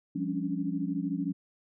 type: tone cluster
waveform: sine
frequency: 174.1 / 200 / 275.1 / 288.3 Hz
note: F3 / G3 / C#4 / D4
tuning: -5 / +35 / -13 / -32 cents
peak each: -34 / -36 / -33 / -35 dBFS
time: 0.15-1.33 s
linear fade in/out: 10 ms
effects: none